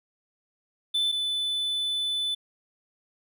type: tone pair in turn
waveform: triangle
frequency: 3520 / 3500 Hz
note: A7 / A7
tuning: 0 / -10 cents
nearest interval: unison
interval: 10 cents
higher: first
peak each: -21 / -24 dBFS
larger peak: first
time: 0.94-1.12 / 1.12-2.35 s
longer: second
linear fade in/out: 10 ms
effects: none